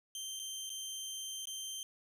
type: tone with dropouts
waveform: 20% pulse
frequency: 3136 Hz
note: G7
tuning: in tune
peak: -35 dBFS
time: 0.15-1.83 s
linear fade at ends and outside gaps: 1 ms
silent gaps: 0.393-0.397 / 0.694-0.701 / 1.455-1.471 s
effects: none